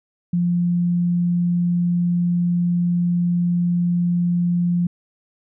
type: tone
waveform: sine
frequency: 174.61 Hz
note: F3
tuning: in tune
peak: -16 dBFS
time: 0.33-4.87 s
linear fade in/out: 5 ms
effects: none